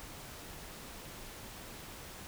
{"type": "silence", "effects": ["pink hiss -48 dBFS RMS until 2.27 s"]}